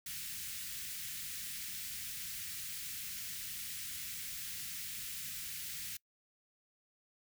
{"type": "band-stop noise", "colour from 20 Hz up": "white", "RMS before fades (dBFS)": -43, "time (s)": [0.06, 5.97], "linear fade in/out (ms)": 5, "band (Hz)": [200, 1700], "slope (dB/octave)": 24, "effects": ["noise-tail reverb RT60 0.1 s tail -24 dB re dry"]}